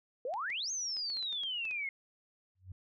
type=exponential two-way sweep; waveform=sine; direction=up then down; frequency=466.2 to 6490 to 2122 Hz; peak=-34 dBFS; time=0.25-1.89 s; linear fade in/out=2 ms; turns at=0.71 s
type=clicks; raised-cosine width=0.2 ms; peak=-34 dBFS; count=10; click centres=0.339 / 0.502 / 0.968 / 1.101 / 1.17 / 1.227 / 1.327 / 1.435 / 1.653 / 1.711 s
type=tone with exponential growth; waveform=sine; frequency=92.5 Hz; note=F#2; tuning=in tune; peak=-39 dBFS; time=2.55-2.72 s; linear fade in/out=5 ms; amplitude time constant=35 ms
effects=none